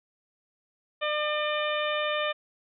harmonic tone, 601 Hz, D5, 40 cents sharp, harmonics 1 / 2 / 3 / 4 / 5 / 6, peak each -29 / -32 / -34 / -35 / -36 / -37 dBFS, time 1.01-2.33 s, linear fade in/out 20 ms, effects none

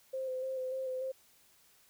sine tone with vibrato, 520 Hz, C5, 11 cents flat, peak -34 dBFS, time 0.13-1.12 s, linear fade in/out 10 ms, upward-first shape square, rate 3.4 Hz, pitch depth 20 cents each way, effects white hiss -65 dBFS RMS until 1.89 s

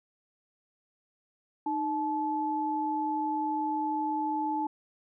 sine tone pair together, 307.6 / 865.3 Hz, D#4 / A5, -20 / -29 cents, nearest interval octave + tritone, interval 1791 cents, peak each -32 / -29 dBFS, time 1.66-4.67 s, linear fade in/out 5 ms, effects none

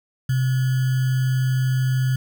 sine tone with sample-and-hold, 129.5 Hz, C3, 17 cents flat, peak -17 dBFS, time 0.29-2.16 s, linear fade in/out 5 ms, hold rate 1575 Hz, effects none

